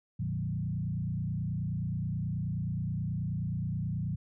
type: tone with frequency modulation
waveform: sine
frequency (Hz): 138.59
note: C#3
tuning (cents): 0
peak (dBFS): -30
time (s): 0.19-4.16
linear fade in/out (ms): 10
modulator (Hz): 29.4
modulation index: 1.6
effects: none